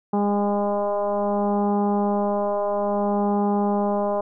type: tone with frequency modulation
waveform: sine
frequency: 204.3 Hz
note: G#3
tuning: 28 cents flat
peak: -19 dBFS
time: 0.13-4.21 s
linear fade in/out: 5 ms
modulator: 204 Hz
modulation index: 3.6
effects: none